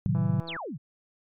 sine chord, A diminished seventh, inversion none, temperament equal, 110 / 130.81 / 155.56 / 185 Hz, A2 / C3 / Eb3 / Gb3, 0 / 0 / 0 / 0 cents, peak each -28 dBFS, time 0.06-0.4 s, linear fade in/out 0 ms
click train, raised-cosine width 1 ms, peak -28 dBFS, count 70, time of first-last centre 0.15-0.566 s, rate 166 Hz
sine exponential sweep, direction down, 4658 to 116.4 Hz, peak -33 dBFS, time 0.47-0.78 s, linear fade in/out 20 ms
effects MP3 64 kbps

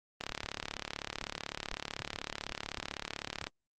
click train, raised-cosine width 0.2 ms, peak -18 dBFS, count 118, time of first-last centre 0.21-3.469 s, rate 35.9 Hz, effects Opus 32 kbps

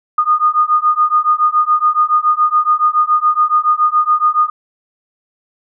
sine beating tone pair, 1224 / 1231.1 Hz, D#6 / D#6, -29 / -19 cents, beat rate 7.1 Hz, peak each -13 dBFS, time 0.18-4.5 s, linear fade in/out 5 ms, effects none

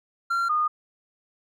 triangle / sine tone pair in turn, 1375 / 1224.5 Hz, F6 / D#6, -27 / -28 cents, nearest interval major second, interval 201 cents, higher first, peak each -20 dBFS, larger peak neither, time 0.3-0.49 / 0.49-0.68 s, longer neither, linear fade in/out 10 ms, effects none

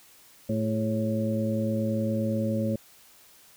harmonic tone with a mistuned harmonic, 109.9 Hz, A2, 2 cents flat, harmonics 1 / 2 / 3 / 4 / 5, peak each -30 / -27 / -36 / -40 / -31 dBFS, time 0.49-2.76 s, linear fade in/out 5 ms, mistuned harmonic 4, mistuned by -91 cents, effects white hiss -55 dBFS RMS until 3.56 s

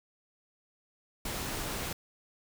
pink noise, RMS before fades -36 dBFS, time 1.25-1.93 s, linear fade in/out 5 ms, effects none

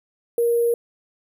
sine tone with sample-and-hold, 470.8 Hz, A#4, 17 cents sharp, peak -16 dBFS, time 0.38-0.74 s, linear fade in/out 2 ms, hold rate 11025 Hz, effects none

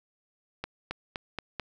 accelerating click train, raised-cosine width 0.3 ms, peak -17 dBFS, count 5, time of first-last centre 0.64-1.597 s, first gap 270 ms, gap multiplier 0.92, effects none

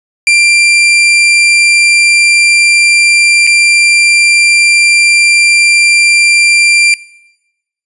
40% pulse tone with dropouts, 2371 Hz, D7, 16 cents sharp, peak -3 dBFS, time 0.27-6.94 s, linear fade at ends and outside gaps 1 ms, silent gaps 3.468-3.473 s, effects noise-tail reverb RT60 1.0 s tail -24 dB re dry + resampled to 24000 Hz

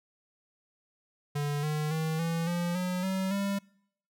square tone with pitch steps, 145.4 / 152.01 / 158.93 / 166.15 / 173.71 / 181.61 / 189.87 / 198.51 Hz, D3 / D#3 / D#3 / E3 / F3 / F#3 / F#3 / G3, -17 / -40 / +37 / +14 / -9 / -32 / +45 / +22 cents, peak -29 dBFS, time 1.35-3.59 s, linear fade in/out 10 ms, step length 280 ms, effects noise-tail reverb RT60 0.7 s tail -25 dB re dry

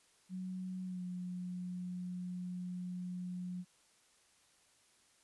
sine tone with pitch glide, 185 to 180.05 Hz, F#3 to F#3, 0 to -47 cents, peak -39 dBFS, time 0.29-3.65 s, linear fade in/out 50 ms, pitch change -47 cents, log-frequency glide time 0.84-1.03 s, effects white hiss -69 dBFS RMS until 5.23 s + resampled to 24000 Hz

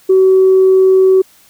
sine tone, 378.1 Hz, F#4, 38 cents sharp, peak -4 dBFS, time 0.09-1.22 s, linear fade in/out 10 ms, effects tanh soft clip ceiling -1 dBFS + white hiss -47 dBFS RMS until 1.49 s

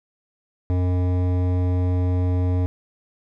triangle tone with hard clipping, 90.3 Hz, F#2, 42 cents flat, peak -20 dBFS, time 0.7-2.66 s, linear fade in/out 0 ms, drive 18 dB, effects none

